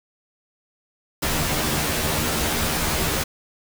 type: noise with comb filter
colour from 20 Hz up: pink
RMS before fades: -23 dBFS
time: 1.22-3.24 s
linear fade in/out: 10 ms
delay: 13 ms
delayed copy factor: +0.9
effects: none